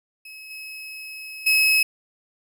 35% pulse tone with level steps, 2568 Hz, E7, 46 cents flat, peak -37 / -33 / -14 dBFS, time 0.25-1.83 s, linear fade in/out 5 ms, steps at 0.5 / 1.46 s, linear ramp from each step 10 ms, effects none

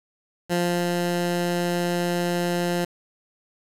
15% pulse tone with ADSR envelope, 174.8 Hz, F3, 2 cents sharp, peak -14 dBFS, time 0.49-2.85 s, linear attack 35 ms, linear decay 320 ms, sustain -2 dB, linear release 7 ms, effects resampled to 32000 Hz + 7-bit

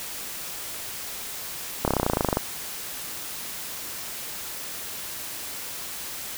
slowing click train, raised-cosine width 1 ms, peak -7 dBFS, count 16, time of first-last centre 1.85-2.371 s, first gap 28 ms, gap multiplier 1.03, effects white hiss -35 dBFS RMS until 6.37 s

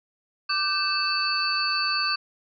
sine tone cluster, 1184 / 1541 / 2636 / 4497 / 4669 Hz, D6 / G6 / E7 / C#8 / D8, +14 / -30 / -1 / +24 / -11 cents, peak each -28 / -30 / -30 / -26 / -33 dBFS, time 0.49-2.16 s, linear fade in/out 10 ms, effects none

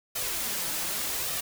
white noise with flanger, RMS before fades -31 dBFS, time 0.15-1.41 s, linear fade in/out 10 ms, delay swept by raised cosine 1.6 to 6.1 ms, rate 0.85 Hz, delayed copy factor +0.5, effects none

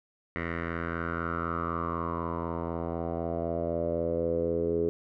10% pulse tone with low-pass filter sweep, 84 Hz, E2, 33 cents sharp, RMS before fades -31 dBFS, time 0.36-4.89 s, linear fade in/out 0 ms, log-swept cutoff 1900 to 420 Hz, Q 6.2, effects none

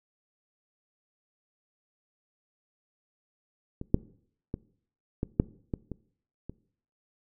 clicks, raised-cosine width 3 ms, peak -23 / -7 / -19 / -16 / -7 / -17 / -23 / -25 dBFS, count 8, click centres 3.814 / 3.944 / 4.541 / 5.231 / 5.399 / 5.738 / 5.917 / 6.496 s, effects noise-tail reverb RT60 0.6 s tail -21 dB re dry

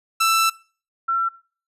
sawtooth / sine tone pair in turn, 1329 / 1352.2 Hz, E6 / E6, +14 / +44 cents, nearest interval unison, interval 30 cents, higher second, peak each -12 / -18 dBFS, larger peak first, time 0.2-0.5 / 1.08-1.29 s, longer first, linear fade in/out 10 ms, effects noise-tail reverb RT60 0.4 s tail -21 dB re dry + resampled to 32000 Hz

